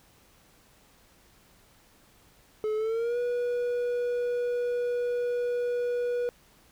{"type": "tone with pitch glide", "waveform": "triangle", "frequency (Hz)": [430.1, 485.6], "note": ["A4", "B4"], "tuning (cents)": [-39, -29], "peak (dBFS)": -24, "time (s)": [2.64, 6.29], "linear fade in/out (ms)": 0, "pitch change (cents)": 210, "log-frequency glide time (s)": [2.76, 3.18], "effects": ["pink hiss -60 dBFS RMS until 6.71 s"]}